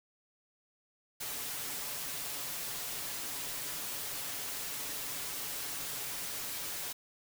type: noise with comb filter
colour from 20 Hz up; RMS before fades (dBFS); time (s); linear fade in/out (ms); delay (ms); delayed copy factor
white; -39; 1.2-6.93; 10; 7; +0.5
effects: none